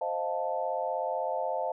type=chord; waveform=sine; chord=F dominant seventh; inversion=second; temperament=equal; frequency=523.3 / 622.3 / 698.5 / 880 Hz; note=C5 / Eb5 / F5 / A5; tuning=0 / 0 / 0 / 0 cents; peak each=-34 dBFS; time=0.01-1.72 s; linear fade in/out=5 ms; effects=none